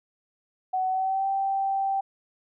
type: tone with pitch glide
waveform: sine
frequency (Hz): 749 to 780.4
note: F#5 to G5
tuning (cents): +21 to -8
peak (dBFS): -23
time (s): 0.73-2.01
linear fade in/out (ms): 10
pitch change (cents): +71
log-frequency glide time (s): 0.88-1.27
effects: none